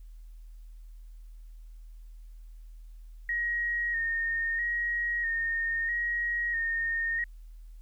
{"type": "tone with vibrato", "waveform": "sine", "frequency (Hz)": 1864.7, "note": "A#6", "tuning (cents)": 0, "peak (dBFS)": -27, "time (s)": [3.29, 7.24], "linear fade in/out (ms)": 2, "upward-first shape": "square", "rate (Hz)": 0.77, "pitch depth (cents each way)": 26, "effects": ["added 40 Hz sine -44 dBFS peak until 7.81 s", "white hiss -72 dBFS RMS until 7.81 s"]}